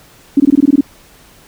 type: tone bursts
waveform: sine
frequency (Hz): 280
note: C#4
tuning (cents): +18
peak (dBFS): -4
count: 9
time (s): 0.37-0.809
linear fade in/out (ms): 5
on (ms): 31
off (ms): 20
effects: pink hiss -44 dBFS RMS until 1.47 s